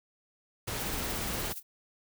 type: noise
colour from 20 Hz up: pink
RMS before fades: -35 dBFS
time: 0.67-1.53 s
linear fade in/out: 10 ms
type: noise with tremolo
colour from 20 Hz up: violet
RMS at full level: -37 dBFS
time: 0.74-1.63 s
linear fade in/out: 50 ms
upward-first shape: triangle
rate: 17 Hz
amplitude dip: 80%
effects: none